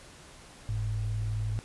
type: tone pair together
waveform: sine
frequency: 47.4 / 106.4 Hz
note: F#1 / G#2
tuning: +43 / +42 cents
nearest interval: octave + major second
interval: 1399 cents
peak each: -35 / -29 dBFS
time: 0.69-1.59 s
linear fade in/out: 0 ms
effects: pink hiss -51 dBFS RMS until 1.64 s + resampled to 24000 Hz